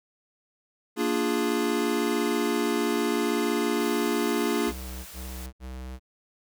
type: chord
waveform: square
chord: Bb dominant seventh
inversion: none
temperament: equal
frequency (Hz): 233.1 / 293.7 / 349.2 / 415.3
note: Bb3 / D4 / F4 / Ab4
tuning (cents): 0 / 0 / 0 / 0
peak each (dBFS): -30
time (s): 0.96-4.73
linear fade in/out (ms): 50
type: noise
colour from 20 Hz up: white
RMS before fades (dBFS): -44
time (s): 3.8-5.46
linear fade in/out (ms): 0
type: tone bursts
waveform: square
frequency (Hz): 64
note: C2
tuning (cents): -38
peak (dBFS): -36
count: 3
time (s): 4.66-5.996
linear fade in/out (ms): 50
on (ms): 400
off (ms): 68
effects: none